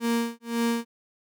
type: tone with tremolo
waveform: 35% pulse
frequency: 233.1 Hz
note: A#3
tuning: in tune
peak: -20 dBFS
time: 0-0.85 s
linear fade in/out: 50 ms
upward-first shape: sine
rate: 1.9 Hz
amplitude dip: 100%
effects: none